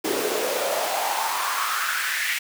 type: noise with high-pass filter sweep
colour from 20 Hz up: pink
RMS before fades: -25 dBFS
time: 0.04-2.39 s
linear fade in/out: 10 ms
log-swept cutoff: 350 to 2100 Hz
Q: 4.4
effects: none